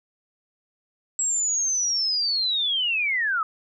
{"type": "linear sweep", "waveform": "sine", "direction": "down", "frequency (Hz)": [7710, 1239], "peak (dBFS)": -21, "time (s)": [1.19, 3.43], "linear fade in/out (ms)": 2, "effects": []}